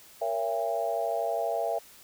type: chord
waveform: sine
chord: A# diminished seventh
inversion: none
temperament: just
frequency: 466.2 / 559.4 / 671.3 / 805.5 Hz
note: A#4 / C#5 / E5 / G5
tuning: 0 / +16 / +31 / +47 cents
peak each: -34 / -34 / -29 / -34 dBFS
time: 0.21-1.79 s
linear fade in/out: 10 ms
effects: white hiss -53 dBFS RMS until 2.03 s